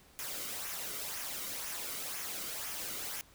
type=noise with flanger; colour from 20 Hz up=white; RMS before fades=-40 dBFS; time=0.19-3.21 s; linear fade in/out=0 ms; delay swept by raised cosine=0.23 to 1.2 ms; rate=2 Hz; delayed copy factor=-0.5; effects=pink hiss -61 dBFS RMS until 3.34 s